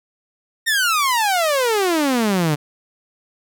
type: exponential sweep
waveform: sawtooth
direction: down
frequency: 1864.7 to 143 Hz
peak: -12 dBFS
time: 0.66-2.56 s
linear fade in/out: 20 ms
effects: none